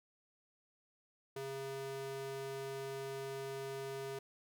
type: tone with high-pass filter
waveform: square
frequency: 135.9 Hz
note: C#3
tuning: 34 cents flat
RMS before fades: -43 dBFS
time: 1.36-4.19 s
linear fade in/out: 5 ms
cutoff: 300 Hz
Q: 2.9
effects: none